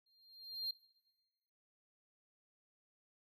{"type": "tone with exponential growth", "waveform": "triangle", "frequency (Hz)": 4197, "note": "C8", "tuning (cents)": 5, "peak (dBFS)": -33, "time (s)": [0.06, 0.71], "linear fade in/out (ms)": 5, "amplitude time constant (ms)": 140, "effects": ["noise-tail reverb RT60 1.0 s tail -18 dB re dry", "tanh soft clip ceiling -29 dBFS"]}